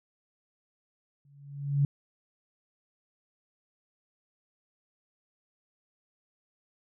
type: tone with exponential growth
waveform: sine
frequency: 141.6 Hz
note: C#3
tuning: 37 cents sharp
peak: -19 dBFS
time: 1.25-1.85 s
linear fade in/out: 2 ms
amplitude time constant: 130 ms
effects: none